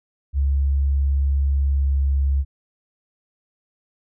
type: tone with pitch glide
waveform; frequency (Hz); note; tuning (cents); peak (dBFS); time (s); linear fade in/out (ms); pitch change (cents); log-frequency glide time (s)
sine; 69.3 to 68.86; C#2 to C#2; 0 to -11; -16; 0.33-2.45; 50; -11; 1.76-1.86
effects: none